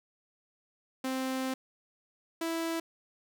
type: tone pair in turn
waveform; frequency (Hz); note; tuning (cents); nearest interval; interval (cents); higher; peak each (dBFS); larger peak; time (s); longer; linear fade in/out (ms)
sawtooth; 261.6 / 329.6; C4 / E4; 0 / 0; major third; 400; second; -27; neither; 1.04-1.54 / 2.41-2.8; first; 5
effects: none